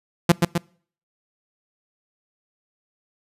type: tone with echo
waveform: sawtooth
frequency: 171.4 Hz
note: F3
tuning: 32 cents flat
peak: -6 dBFS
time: 0.29-0.32 s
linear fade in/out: 5 ms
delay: 130 ms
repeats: 2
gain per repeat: -4 dB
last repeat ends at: 0.58 s
effects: noise-tail reverb RT60 0.5 s tail -25 dB re dry + resampled to 32000 Hz